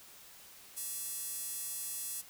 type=tone with high-pass filter; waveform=square; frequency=380 Hz; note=F#4; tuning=46 cents sharp; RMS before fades=-40 dBFS; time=0.76-2.22 s; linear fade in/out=20 ms; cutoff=9100 Hz; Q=1.2; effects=white hiss -55 dBFS RMS until 2.29 s